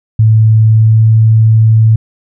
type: tone with pitch glide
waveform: sine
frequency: 110 to 110.89 Hz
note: A2 to A2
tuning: 0 to +14 cents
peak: -3 dBFS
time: 0.19-1.96 s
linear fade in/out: 5 ms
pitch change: +14 cents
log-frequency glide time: 0.65-1.05 s
effects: none